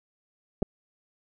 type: clicks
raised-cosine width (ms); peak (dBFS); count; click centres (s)
2; -17 / -12; 2; 0.622 / 0.627
effects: none